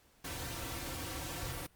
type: noise with comb filter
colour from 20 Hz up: pink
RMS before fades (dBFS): -41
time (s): 0.24-1.67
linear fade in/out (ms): 10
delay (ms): 4.8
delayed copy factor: -0.85
effects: pink hiss -67 dBFS RMS until 1.75 s + Opus 48 kbps